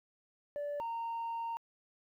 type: tone pair in turn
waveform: sine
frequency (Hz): 581 / 922.3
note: D5 / A#5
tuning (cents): -19 / -19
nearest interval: minor sixth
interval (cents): 800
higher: second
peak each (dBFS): -33 / -33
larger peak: neither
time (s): 0.56-0.8 / 0.8-1.57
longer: second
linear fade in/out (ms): 0
effects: tanh soft clip ceiling -34 dBFS + 12-bit